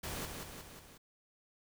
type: noise with echo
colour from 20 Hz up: pink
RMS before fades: -41 dBFS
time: 0.03-0.26 s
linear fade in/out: 10 ms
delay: 180 ms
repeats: 4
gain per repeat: -4 dB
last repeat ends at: 0.98 s
effects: none